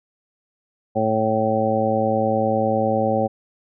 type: harmonic tone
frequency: 110 Hz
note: A2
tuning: in tune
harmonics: 1 / 2 / 3 / 4 / 5 / 6 / 7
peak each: -28 / -24 / -29 / -27 / -21 / -32 / -23 dBFS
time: 0.95-3.28 s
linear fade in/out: 20 ms
effects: none